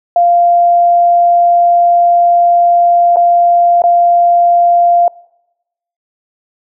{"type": "tone with dropouts", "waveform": "sine", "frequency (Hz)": 695, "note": "F5", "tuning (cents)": -9, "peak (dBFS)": -5, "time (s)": [0.16, 5.08], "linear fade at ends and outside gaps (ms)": 2, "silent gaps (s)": [[3.16, 3.168], [3.82, 3.838]], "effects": ["noise-tail reverb RT60 0.9 s tail -24 dB re dry"]}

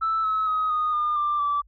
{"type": "tone with pitch steps", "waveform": "sine", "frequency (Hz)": [1318.5, 1290.6, 1263.3, 1236.6, 1210.5, 1184.9, 1159.8], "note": ["E6", "E6", "D#6", "D#6", "D#6", "D6", "D6"], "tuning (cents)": [0, -37, 26, -11, -48, 15, -22], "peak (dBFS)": -20, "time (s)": [0.01, 1.62], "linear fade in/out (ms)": 20, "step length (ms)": 230, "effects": ["tanh soft clip ceiling -17 dBFS", "added 50 Hz sine -53 dBFS peak until 1.67 s"]}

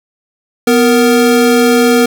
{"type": "tone pair together", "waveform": "square", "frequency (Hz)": [247.7, 466.2], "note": ["B3", "A#4"], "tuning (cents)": [5, 0], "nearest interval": "major seventh", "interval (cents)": 1095, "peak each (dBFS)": -10, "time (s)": [0.67, 2.06], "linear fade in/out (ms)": 5, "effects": []}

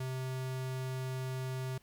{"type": "tone", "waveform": "square", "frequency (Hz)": 130, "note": "C3", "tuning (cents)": -11, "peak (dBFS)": -36, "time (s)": [0, 1.78], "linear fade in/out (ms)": 5, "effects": ["pink hiss -67 dBFS RMS until 1.82 s"]}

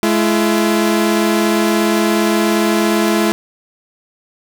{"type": "tone pair together", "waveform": "sawtooth", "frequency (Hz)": [213.2, 338.4], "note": ["G#3", "E4"], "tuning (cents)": [46, 45], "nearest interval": "minor sixth", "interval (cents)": 799, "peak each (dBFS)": -11, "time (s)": [0.03, 3.32], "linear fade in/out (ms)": 0, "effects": []}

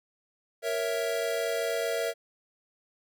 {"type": "chord", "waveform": "square", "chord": "A# diminished", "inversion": "none", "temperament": "equal", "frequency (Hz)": [466.2, 554.4, 659.3], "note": ["A#4", "C#5", "E5"], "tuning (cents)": [0, 0, 0], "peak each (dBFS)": [-32, -35, -32], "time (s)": [0.62, 2.14], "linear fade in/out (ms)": 50, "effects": []}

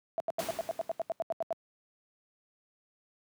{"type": "tone bursts", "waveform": "sine", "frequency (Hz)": 663, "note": "E5", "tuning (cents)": 10, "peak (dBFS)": -28, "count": 14, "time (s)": [0.18, 1.527], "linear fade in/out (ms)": 0, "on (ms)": 21, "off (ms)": 81}
{"type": "noise with exponential decay", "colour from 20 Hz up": "pink", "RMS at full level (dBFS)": -36, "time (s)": [0.39, 1.22], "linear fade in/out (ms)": 2, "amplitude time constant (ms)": 180}
{"effects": ["high-pass 150 Hz 12 dB/octave"]}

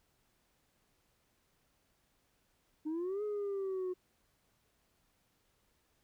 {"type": "exponential two-way sweep", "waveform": "sine", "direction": "up then down", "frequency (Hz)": [300.8, 423.5, 362.3], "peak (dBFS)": -32, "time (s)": [2.85, 3.94], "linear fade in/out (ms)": 20, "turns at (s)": 3.23, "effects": ["tanh soft clip ceiling -33 dBFS", "pink hiss -75 dBFS RMS until 6.03 s"]}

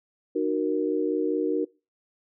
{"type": "chord", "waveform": "sine", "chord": "D# minor", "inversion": "none", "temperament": "equal with one note detuned", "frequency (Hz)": [305.1, 370, 466.2], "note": ["D#4", "F#4", "A#4"], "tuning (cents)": [-34, 0, 0], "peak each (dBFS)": -27, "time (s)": [0.35, 1.65], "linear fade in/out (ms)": 10, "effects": ["noise-tail reverb RT60 0.3 s tail -24 dB re dry"]}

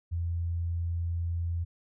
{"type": "tone", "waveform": "sine", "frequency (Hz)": 85, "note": "F2", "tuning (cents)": -46, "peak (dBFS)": -28, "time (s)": [0.11, 1.65], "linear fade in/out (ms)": 20, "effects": []}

